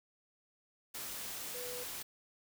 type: tone in noise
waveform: sine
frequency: 493.9 Hz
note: B4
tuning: in tune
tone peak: -44 dBFS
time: 1.54-1.84 s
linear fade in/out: 10 ms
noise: white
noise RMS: -43 dBFS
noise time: 0.94-2.03 s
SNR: -4 dB
effects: none